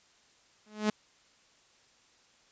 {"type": "tone with exponential growth", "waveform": "sawtooth", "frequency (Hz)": 212.5, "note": "G#3", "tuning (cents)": 40, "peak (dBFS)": -19, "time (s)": [0.66, 0.9], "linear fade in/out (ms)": 5, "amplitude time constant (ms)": 52, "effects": ["white hiss -64 dBFS RMS until 2.51 s", "resampled to 16000 Hz"]}